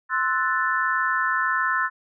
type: chord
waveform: sine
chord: F# half-diminished seventh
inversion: second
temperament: equal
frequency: 1046.5 / 1318.5 / 1480 / 1760 Hz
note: C6 / E6 / F#6 / A6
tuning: 0 / 0 / 0 / 0 cents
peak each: -26 / -26 / -26 / -25 dBFS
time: 0.09-1.9 s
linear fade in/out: 50 ms
effects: none